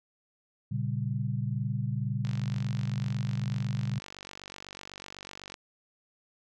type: chord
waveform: sine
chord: G diminished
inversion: first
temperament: equal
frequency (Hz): 116.54 / 138.59 / 196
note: Bb2 / Db3 / G3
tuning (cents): 0 / 0 / 0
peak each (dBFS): -31 / -32 / -36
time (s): 0.71-3.99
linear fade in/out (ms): 10
type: click train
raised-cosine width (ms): 0.2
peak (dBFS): -25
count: 159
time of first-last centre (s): 2.25-5.542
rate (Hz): 48
effects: none

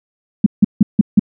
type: tone bursts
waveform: sine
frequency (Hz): 207.7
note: G#3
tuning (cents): 0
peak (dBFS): -3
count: 5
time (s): 0.44-1.195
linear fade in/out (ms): 5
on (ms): 23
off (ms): 160
effects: none

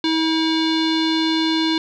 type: tone with low-pass filter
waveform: square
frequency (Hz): 320.8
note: E4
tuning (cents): -47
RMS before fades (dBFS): -19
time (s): 0.04-1.78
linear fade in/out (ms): 2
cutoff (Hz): 3900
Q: 8
effects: none

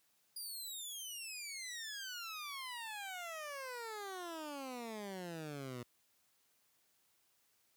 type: exponential sweep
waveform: 15% pulse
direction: down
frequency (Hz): 4892 to 119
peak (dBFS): -37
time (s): 0.36-5.83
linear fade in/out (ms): 5
effects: white hiss -75 dBFS RMS until 7.76 s + high-pass 60 Hz 12 dB/octave

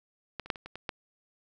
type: clicks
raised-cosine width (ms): 0.3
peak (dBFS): -19 / -30 / -10 / -27 / -27 / -24 / -16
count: 7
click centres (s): 0.397 / 0.46 / 0.502 / 0.558 / 0.66 / 0.756 / 0.892
effects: none

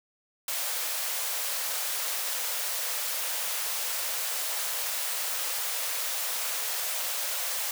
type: high-pass noise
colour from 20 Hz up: white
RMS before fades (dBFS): -31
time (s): 0.48-7.71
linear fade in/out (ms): 2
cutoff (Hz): 460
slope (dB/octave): 96
effects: none

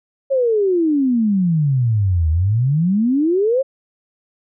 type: exponential two-way sweep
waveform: sine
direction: down then up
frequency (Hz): 554.4 to 76.8 to 554.4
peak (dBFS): -13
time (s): 0.3-3.63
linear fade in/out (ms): 20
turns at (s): 2.3
effects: none

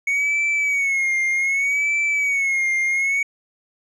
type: tone with vibrato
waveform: triangle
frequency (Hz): 2217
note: C#7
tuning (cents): 0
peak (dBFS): -16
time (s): 0.07-3.23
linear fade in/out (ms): 5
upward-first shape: sine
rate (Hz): 0.65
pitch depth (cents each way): 83
effects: resampled to 24000 Hz

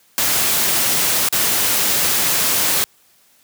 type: noise with dropouts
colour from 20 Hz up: white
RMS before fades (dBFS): -17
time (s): 0.18-2.84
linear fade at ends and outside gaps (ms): 0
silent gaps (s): 1.287-1.326
effects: white hiss -55 dBFS RMS until 3.43 s + high-pass 80 Hz 12 dB/octave

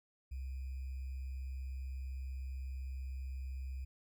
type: tone with sample-and-hold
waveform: sine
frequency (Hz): 65.7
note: C2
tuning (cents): +8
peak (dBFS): -39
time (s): 0.31-3.85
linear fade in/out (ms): 10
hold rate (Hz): 2450
effects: none

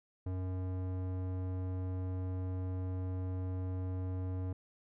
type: tone with low-pass filter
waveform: square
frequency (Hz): 92.5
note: F#2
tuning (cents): 0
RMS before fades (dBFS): -37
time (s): 0.26-4.53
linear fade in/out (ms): 5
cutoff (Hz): 730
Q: 0.56
effects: none

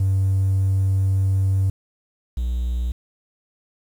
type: tone pair in turn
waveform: triangle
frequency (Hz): 96.3 / 60.67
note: G2 / B1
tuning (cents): -30 / -30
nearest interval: minor sixth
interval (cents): 800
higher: first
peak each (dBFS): -13 / -18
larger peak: first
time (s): 0-1.7 / 2.37-2.92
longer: first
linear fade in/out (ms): 5
effects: tanh soft clip ceiling -12 dBFS + 8-bit

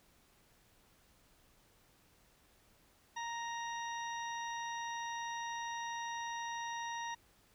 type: harmonic tone with a mistuned harmonic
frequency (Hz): 932.3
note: A#5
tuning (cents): 0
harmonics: 1 / 2 / 3 / 4 / 6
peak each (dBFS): -40 / -45 / -53 / -51 / -51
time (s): 3.16-7.15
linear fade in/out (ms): 10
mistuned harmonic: 6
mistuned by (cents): +47
effects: pink hiss -68 dBFS RMS until 7.54 s

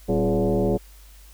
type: tone with frequency modulation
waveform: sine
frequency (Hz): 112.6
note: A2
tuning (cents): +40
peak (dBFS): -18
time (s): 0.08-0.78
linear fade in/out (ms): 20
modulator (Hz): 152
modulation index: 3.2
effects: added 50 Hz sine -45 dBFS peak until 1.33 s + white hiss -53 dBFS RMS until 1.33 s

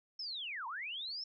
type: linear two-way sweep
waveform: sine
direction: down then up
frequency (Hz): 5400 to 880 to 5400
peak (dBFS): -39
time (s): 0.19-1.24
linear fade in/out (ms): 5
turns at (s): 0.67
effects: none

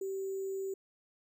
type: tone with sample-and-hold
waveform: sine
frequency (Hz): 386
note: G4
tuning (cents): -27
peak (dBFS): -34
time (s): 0.01-0.74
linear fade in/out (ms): 5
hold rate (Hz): 7350
effects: none

